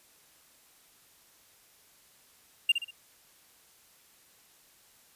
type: tone with echo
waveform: triangle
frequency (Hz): 2794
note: F7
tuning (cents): 0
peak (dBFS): -17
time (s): 2.69-2.72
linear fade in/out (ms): 5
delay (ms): 63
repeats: 3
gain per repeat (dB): -8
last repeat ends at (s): 2.909
effects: white hiss -61 dBFS RMS until 5.15 s + resampled to 32000 Hz